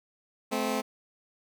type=tone pair together; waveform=15% pulse; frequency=216.8 / 260 Hz; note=A3 / C4; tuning=-25 / -11 cents; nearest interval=minor third; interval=314 cents; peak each=-24 dBFS; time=0.51-0.82 s; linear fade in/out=20 ms; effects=none